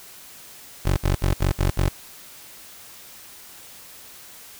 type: tone bursts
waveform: 20% pulse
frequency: 46.96 Hz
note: F#1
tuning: 26 cents sharp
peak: -13 dBFS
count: 6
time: 0.85-1.89 s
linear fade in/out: 10 ms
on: 120 ms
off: 64 ms
effects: white hiss -44 dBFS RMS until 4.59 s